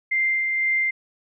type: tone with tremolo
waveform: sine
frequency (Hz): 2093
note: C7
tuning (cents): 0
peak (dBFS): -18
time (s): 0.11-0.91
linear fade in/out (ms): 10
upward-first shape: sine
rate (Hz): 2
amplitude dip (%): 30
effects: none